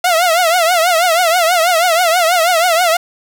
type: tone with vibrato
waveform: sawtooth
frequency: 687 Hz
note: F5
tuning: 29 cents flat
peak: -6 dBFS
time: 0.04-2.97 s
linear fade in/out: 5 ms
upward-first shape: triangle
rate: 6.2 Hz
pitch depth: 150 cents each way
effects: none